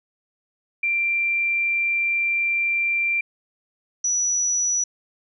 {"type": "tone pair in turn", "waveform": "sine", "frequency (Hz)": [2363, 5891], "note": ["D7", "F#8"], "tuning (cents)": [10, -8], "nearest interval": "octave + major third", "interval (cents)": 1582, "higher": "second", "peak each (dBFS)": -19, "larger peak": "neither", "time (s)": [[0.83, 3.21], [4.04, 4.84]], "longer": "first", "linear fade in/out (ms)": 5, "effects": []}